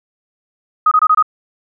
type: tone bursts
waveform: sine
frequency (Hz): 1254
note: D#6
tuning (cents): +13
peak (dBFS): -7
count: 5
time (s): 0.86-1.226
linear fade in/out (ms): 5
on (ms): 54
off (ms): 24
effects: none